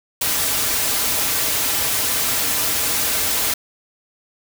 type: noise with comb filter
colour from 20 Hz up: white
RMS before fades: -20 dBFS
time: 0.21-3.54 s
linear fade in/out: 5 ms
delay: 5.5 ms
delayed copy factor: -0.55
effects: none